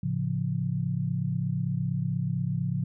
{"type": "chord", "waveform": "sine", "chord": "A augmented", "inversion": "none", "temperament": "equal", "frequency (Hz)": [110, 138.59, 174.61], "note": ["A2", "C#3", "E#3"], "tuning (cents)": [0, 0, 0], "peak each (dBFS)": [-32, -29, -30], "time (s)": [0.03, 2.84], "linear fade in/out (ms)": 5, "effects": []}